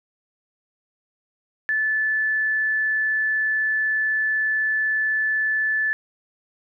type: tone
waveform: sine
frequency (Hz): 1742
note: A6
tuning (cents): -18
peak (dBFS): -19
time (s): 1.69-5.93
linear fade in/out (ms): 0
effects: none